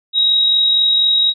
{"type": "tone with amplitude modulation", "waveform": "sine", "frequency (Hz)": 3809, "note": "A#7", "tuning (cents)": 37, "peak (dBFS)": -9, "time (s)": [0.13, 1.34], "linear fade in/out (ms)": 50, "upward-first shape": "sine", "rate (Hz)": 44.1, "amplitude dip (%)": 30, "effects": []}